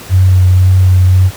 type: tone with vibrato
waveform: sine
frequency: 92.5 Hz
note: F#2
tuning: in tune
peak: -3 dBFS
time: 0.09-1.31 s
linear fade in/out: 50 ms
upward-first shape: sine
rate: 1.9 Hz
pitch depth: 15 cents each way
effects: pink hiss -30 dBFS RMS until 1.36 s + high-pass 60 Hz 12 dB/octave